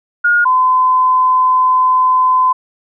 sine tone pair in turn, 1430 / 1020.8 Hz, F6 / C6, +41 / -43 cents, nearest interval tritone, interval 584 cents, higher first, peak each -8 dBFS, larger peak neither, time 0.24-0.45 / 0.45-2.53 s, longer second, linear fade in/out 10 ms, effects none

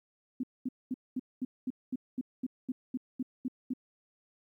sine tone bursts, 255.1 Hz, C4, 44 cents flat, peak -30 dBFS, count 14, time 0.4-3.736 s, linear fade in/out 5 ms, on 34 ms, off 220 ms, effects 12-bit

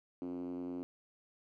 5% pulse tone with band-pass filter, 88.8 Hz, F2, 29 cents sharp, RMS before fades -41 dBFS, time 0.22-0.83 s, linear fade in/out 0 ms, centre 290 Hz, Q 8, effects none

